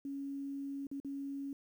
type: tone with dropouts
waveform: sine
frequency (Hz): 277.6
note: C#4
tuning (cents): +3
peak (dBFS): -38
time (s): 0.05-1.53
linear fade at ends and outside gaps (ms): 2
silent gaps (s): 0.869-0.914 / 1.001-1.047
effects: 11-bit